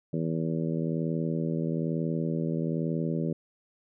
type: harmonic tone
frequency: 81.1 Hz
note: E2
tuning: 28 cents flat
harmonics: 2 / 3 / 4 / 5 / 6 / 7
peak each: -29 / -33 / -35 / -37 / -39 / -40 dBFS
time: 0.13-3.33 s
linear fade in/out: 5 ms
effects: none